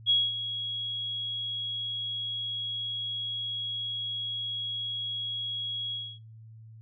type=tone with ADSR envelope; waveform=sine; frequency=3319 Hz; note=G#7; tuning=2 cents flat; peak=-19 dBFS; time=0.06-6.19 s; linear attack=38 ms; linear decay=220 ms; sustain=-12 dB; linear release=260 ms; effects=noise-tail reverb RT60 0.4 s tail -25 dB re dry + added 111 Hz sine -46 dBFS peak until 6.81 s